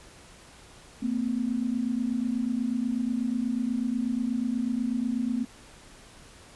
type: tone pair together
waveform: sine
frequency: 227.1 / 255.3 Hz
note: A#3 / C4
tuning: -45 / -42 cents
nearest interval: major second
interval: 203 cents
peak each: -28 dBFS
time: 1.02-5.45 s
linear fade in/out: 10 ms
effects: pink hiss -51 dBFS RMS until 6.55 s + resampled to 24000 Hz